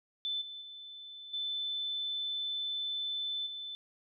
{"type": "tone with level steps", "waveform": "sine", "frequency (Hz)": 3520, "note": "A7", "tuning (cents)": 0, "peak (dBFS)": [-32, -42, -45, -33, -39], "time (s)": [0.25, 3.75], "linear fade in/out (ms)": 0, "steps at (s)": [0.41, 0.61, 1.33, 3.46], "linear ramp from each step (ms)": 10, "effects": []}